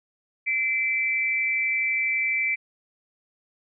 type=tone pair together; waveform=sine; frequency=2059 / 2327 Hz; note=C7 / D7; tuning=-28 / -17 cents; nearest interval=major second; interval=211 cents; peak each=-27 / -23 dBFS; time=0.46-2.56 s; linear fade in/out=20 ms; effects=none